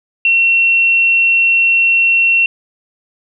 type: tone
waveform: sine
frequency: 2720 Hz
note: F7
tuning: 46 cents flat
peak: -8 dBFS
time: 0.25-2.46 s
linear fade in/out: 2 ms
effects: none